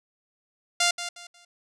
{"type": "tone with echo", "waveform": "5% pulse", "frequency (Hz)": 698.5, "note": "F5", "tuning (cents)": 0, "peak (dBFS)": -8, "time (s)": [0.8, 0.91], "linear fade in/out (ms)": 5, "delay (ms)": 180, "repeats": 3, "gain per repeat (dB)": -11, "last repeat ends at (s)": 1.45, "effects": ["low-pass 9000 Hz 12 dB/octave"]}